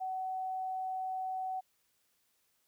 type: tone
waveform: sine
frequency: 752 Hz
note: F#5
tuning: 28 cents sharp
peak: -34 dBFS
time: 0-1.61 s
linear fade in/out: 20 ms
effects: white hiss -75 dBFS RMS until 2.67 s